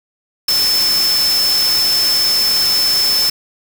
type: tone in noise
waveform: sine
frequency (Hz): 5274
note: E8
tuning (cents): 0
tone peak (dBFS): -12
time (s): 0.48-3.3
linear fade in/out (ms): 5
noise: white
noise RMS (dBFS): -21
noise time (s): 0.48-3.3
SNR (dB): +6
effects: none